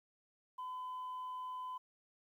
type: tone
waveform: sine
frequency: 1012 Hz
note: B5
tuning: 42 cents sharp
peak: -39 dBFS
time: 0.58-1.78 s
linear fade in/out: 10 ms
effects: tanh soft clip ceiling -39 dBFS + 12-bit